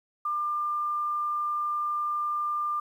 sine tone, 1196 Hz, D6, 31 cents sharp, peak -26 dBFS, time 0.25-2.8 s, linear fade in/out 5 ms, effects 10-bit

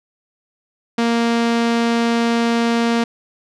sawtooth tone with low-pass filter, 233 Hz, A#3, 1 cent flat, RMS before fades -17 dBFS, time 0.98-3.04 s, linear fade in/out 5 ms, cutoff 5300 Hz, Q 0.83, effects none

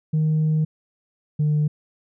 sine tone pair in turn, 155.56 / 150.35 Hz, D#3 / D3, 0 / +41 cents, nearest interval minor second, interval 59 cents, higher first, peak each -15 dBFS, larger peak neither, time 0.13-0.65 / 1.39-1.68 s, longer first, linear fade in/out 10 ms, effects tanh soft clip ceiling -15 dBFS

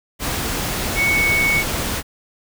sine tone in noise, 2220 Hz, C#7, 2 cents sharp, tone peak -15 dBFS, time 0.95-1.64 s, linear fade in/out 50 ms, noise pink, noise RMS -23 dBFS, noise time 0.19-2.03 s, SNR +5 dB, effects none

